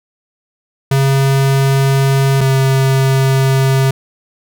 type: tone pair in turn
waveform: square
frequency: 136.1 / 133.99 Hz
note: C#3 / C3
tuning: -31 / +42 cents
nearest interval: unison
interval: 27 cents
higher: first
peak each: -10 dBFS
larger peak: neither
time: 0.91-2.41 / 2.41-3.91 s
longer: neither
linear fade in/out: 5 ms
effects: none